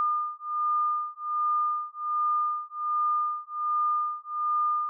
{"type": "beating tone pair", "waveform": "sine", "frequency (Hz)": [1210, 1211.3], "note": ["D#6", "D#6"], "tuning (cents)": [-49, -47], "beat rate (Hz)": 1.3, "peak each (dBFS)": -28, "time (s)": [0, 4.89], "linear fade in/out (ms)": 0, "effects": []}